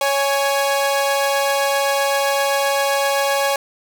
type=tone pair together; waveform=sawtooth; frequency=556.3 / 830.6 Hz; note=C#5 / G#5; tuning=+6 / 0 cents; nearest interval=perfect fifth; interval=694 cents; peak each=-14 / -17 dBFS; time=0.01-3.56 s; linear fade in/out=2 ms; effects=none